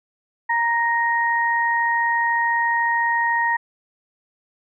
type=tone pair together; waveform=sine; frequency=934 / 1868 Hz; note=A#5 / A#6; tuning=+3 / +3 cents; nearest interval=octave; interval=1200 cents; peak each=-20 dBFS; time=0.49-3.57 s; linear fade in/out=10 ms; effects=none